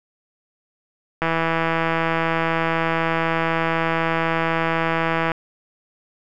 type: click train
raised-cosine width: 0.5 ms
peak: -6 dBFS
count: 673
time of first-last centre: 1.22-5.318 s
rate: 164 Hz
effects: none